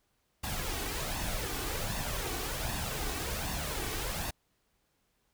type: noise with flanger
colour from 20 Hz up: pink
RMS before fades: -35 dBFS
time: 0.43-4.31 s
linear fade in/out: 10 ms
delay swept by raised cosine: 1.1 to 2.7 ms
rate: 1.3 Hz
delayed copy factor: +0.55
effects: pink hiss -75 dBFS RMS until 5.33 s